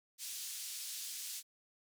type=band-pass noise; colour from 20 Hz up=white; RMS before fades=-44 dBFS; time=0.18-1.43 s; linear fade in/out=50 ms; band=3700 to 10000 Hz; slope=12 dB/octave; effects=none